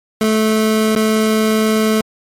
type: tone with dropouts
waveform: 25% pulse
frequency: 217.9 Hz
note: A3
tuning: 17 cents flat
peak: -8 dBFS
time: 0.21-2.01 s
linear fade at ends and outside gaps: 2 ms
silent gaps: 0.952-0.96 s
effects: MP3 64 kbps